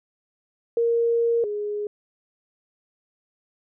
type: tone pair in turn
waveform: sine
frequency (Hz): 466.2 / 415.6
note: A#4 / G#4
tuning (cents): 0 / +1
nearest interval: major second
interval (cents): 199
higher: first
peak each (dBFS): -18 / -25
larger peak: first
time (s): 0.77-1.44 / 1.44-1.87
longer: first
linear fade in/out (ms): 2
effects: none